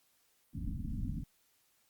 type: low-pass noise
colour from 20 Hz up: pink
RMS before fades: -38 dBFS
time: 0.53-1.24 s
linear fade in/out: 10 ms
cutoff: 280 Hz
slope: 96 dB/octave
effects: white hiss -72 dBFS RMS until 1.89 s + Opus 48 kbps